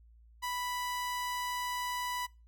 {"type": "tone", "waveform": "sawtooth", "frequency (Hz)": 987.8, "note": "B5", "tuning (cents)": 0, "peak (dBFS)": -30, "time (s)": [0.42, 2.27], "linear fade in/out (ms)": 20, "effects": ["noise-tail reverb RT60 0.3 s tail -24 dB re dry", "added 57 Hz sine -56 dBFS peak until 2.47 s"]}